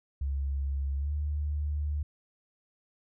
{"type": "tone with pitch glide", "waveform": "sine", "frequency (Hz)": [69, 73.95], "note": ["C#2", "D2"], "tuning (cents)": [-7, 13], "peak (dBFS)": -28, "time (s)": [0.21, 2.03], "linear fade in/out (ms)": 5, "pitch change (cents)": 120, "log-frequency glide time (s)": [0.97, 1.12], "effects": []}